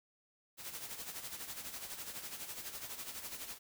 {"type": "noise with tremolo", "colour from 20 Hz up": "white", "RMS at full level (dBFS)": -43, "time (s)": [0.57, 3.59], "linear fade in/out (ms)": 50, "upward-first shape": "sine", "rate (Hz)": 12, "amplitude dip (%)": 60, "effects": []}